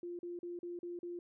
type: tone bursts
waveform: sine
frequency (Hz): 348.9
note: F4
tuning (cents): -2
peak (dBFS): -40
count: 6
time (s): 0.03-1.19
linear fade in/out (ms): 2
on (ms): 160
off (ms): 40
effects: none